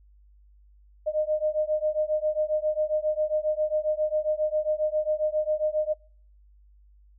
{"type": "beating tone pair", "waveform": "sine", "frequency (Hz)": [610, 617.4], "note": ["D#5", "D#5"], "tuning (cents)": [-34, -14], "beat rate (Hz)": 7.4, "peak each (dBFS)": -26, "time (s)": [1.06, 5.94], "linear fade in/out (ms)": 20, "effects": ["noise-tail reverb RT60 0.5 s tail -26 dB re dry", "added 50 Hz sine -53 dBFS peak until 7.18 s"]}